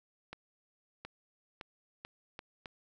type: accelerating click train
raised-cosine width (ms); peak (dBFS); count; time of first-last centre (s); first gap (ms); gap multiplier
0.3; -27; 6; 0.33-2.658; 720; 0.78
effects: none